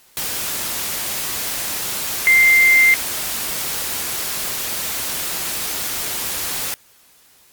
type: tone in noise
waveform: sine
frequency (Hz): 2093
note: C7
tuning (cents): 0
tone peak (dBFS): -9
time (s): 2.27-2.94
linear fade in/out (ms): 0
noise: white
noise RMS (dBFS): -24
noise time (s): 0.17-6.74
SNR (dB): +12
effects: white hiss -52 dBFS RMS until 7.52 s + Opus 48 kbps